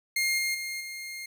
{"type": "tone with level steps", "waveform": "sawtooth", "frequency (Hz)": 2126, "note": "C7", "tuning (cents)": 27, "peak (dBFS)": [-21, -23, -29, -33], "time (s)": [0.16, 1.26], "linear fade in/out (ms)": 5, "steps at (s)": [0.38, 0.54, 0.8], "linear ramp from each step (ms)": 10, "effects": []}